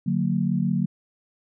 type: chord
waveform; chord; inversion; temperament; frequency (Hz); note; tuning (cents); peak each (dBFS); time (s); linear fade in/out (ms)
sine; D augmented; none; just; 146.83 / 183.54 / 229.4; D3 / F#3 / A#3; 0 / -14 / -28; -26 / -23 / -26; 0.06-0.86; 10
effects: none